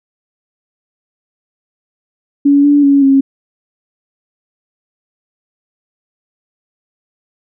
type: tone with pitch steps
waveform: sine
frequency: 283.4 / 288.8 / 280 / 272 Hz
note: C#4 / D4 / C#4 / C#4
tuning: +38 / -29 / +18 / -33 cents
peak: -5 dBFS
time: 2.45-3.21 s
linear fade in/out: 10 ms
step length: 190 ms
effects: none